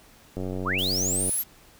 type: click train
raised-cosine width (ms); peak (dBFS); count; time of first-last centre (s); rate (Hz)
2; -19; 87; 0.37-1.294; 93.1
type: linear sweep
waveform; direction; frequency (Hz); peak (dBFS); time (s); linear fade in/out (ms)
sine; up; 863 to 11890; -24; 0.65-1.43; 20
type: noise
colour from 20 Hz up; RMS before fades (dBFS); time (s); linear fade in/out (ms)
blue; -37; 0.78-1.44; 10
effects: pink hiss -54 dBFS RMS until 1.79 s